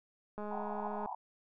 click train, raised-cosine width 1 ms, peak -29 dBFS, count 143, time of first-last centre 0.38-1.059 s, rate 209 Hz
pink band-pass noise, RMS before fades -42 dBFS, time 0.51-1.15 s, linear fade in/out 5 ms, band 710 to 1000 Hz, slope 96 dB/octave
effects none

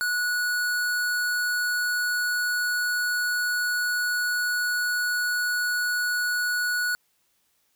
square tone, 1466 Hz, F#6, 16 cents flat, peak -24 dBFS, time 0.01-6.95 s, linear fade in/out 0 ms, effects white hiss -69 dBFS RMS until 7.75 s

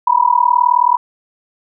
sine tone with amplitude modulation, 975 Hz, B5, 23 cents flat, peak -5 dBFS, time 0.07-0.97 s, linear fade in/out 5 ms, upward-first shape sine, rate 39 Hz, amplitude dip 95%, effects none

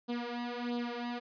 sawtooth tone with flanger, 240.6 Hz, B3, 45 cents flat, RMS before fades -37 dBFS, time 0.08-1.2 s, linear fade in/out 20 ms, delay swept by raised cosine 0.23 to 3.13 ms, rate 1.5 Hz, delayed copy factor +0.8, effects resampled to 11025 Hz

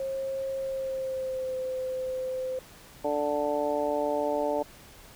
sine tone with pitch glide, 537 to 516 Hz, C5 to C5, +45 to -24 cents, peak -29 dBFS, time 0-2.59 s, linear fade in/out 2 ms, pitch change -69 cents, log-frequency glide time 0.58-1.56 s
harmonic tone, 146.83 Hz, D3, in tune, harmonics 2 / 3 / 4 / 5 / 6, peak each -34 / -32 / -28 / -36 / -33 dBFS, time 3.04-4.63 s, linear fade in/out 10 ms
effects pink hiss -51 dBFS RMS until 5.15 s

